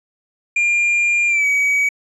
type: tone with pitch glide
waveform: triangle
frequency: 2400 to 2269 Hz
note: D7 to C#7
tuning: +37 to +40 cents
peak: -12 dBFS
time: 0.56-1.89 s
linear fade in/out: 5 ms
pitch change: -97 cents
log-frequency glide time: 1.28-1.46 s
effects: resampled to 24000 Hz